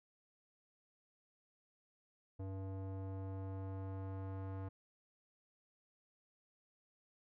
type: tone with low-pass filter sweep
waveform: square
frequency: 96 Hz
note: G2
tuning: 36 cents flat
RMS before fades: -44 dBFS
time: 2.39-4.69 s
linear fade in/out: 10 ms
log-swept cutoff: 640 to 1100 Hz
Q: 1.1
effects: none